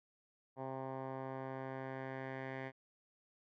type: tone with low-pass filter sweep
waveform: 10% pulse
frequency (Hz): 132.6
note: C3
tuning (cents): +23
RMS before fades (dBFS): -44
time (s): 0.56-2.72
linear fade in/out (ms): 50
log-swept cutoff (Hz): 940 to 2000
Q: 2.3
effects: none